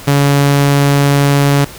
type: tone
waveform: sawtooth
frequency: 141.5 Hz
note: C#3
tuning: 36 cents sharp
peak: -4 dBFS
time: 0.07-1.65 s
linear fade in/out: 10 ms
effects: pink hiss -32 dBFS RMS until 1.78 s